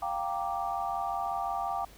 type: chord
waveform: sine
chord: G minor seventh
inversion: third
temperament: equal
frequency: 698.5 / 784 / 932.3 / 1174.7 Hz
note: F5 / G5 / Bb5 / D6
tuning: 0 / 0 / 0 / 0 cents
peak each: -35 / -33 / -39 / -36 dBFS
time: 0.02-1.85 s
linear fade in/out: 5 ms
effects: added 50 Hz sine -54 dBFS peak until 1.97 s + pink hiss -55 dBFS RMS until 1.97 s